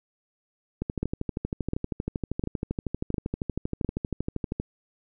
two click trains, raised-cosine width 3 ms, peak -13 / -15 dBFS, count 5 / 49, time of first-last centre 1.03-3.847 / 0.82-4.6 s, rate 1.42 / 12.7 Hz, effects none

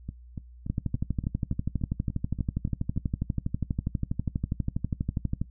two click trains, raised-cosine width 5 ms, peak -22 / -15 dBFS, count 11 / 59, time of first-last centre 0.09-2.964 / 0.7-5.415 s, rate 3.48 / 12.3 Hz, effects noise-tail reverb RT60 0.1 s tail -18 dB re dry + added 60 Hz sine -46 dBFS peak until 5.5 s

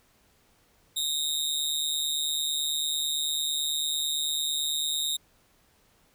sawtooth tone with amplitude modulation, 3729 Hz, A#7, in tune, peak -20 dBFS, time 0.96-5.17 s, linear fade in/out 10 ms, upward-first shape sine, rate 149 Hz, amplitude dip 80%, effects pink hiss -64 dBFS RMS until 6.14 s

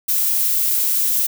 violet noise, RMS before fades -18 dBFS, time 0.08-1.27 s, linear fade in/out 10 ms, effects none

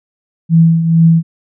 sine tone with tremolo, 164.7 Hz, E3, 1 cent flat, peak -3 dBFS, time 0.49-1.23 s, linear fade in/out 50 ms, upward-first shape triangle, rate 2.2 Hz, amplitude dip 65%, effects none

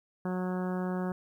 harmonic tone, 183 Hz, F#3, 19 cents flat, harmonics 1 / 2 / 3 / 4 / 5 / 6 / 7 / 8 / 9, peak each -31 / -37 / -41 / -43 / -45 / -47 / -48 / -49 / -50 dBFS, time 0.25-1.12 s, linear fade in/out 2 ms, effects 11-bit

